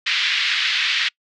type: band-pass noise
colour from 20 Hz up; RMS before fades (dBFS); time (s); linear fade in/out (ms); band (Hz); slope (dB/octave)
white; -20; 0.06-1.09; 10; 1700 to 3900; 24
effects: noise-tail reverb RT60 0.1 s tail -26 dB re dry + low-pass 6000 Hz 12 dB/octave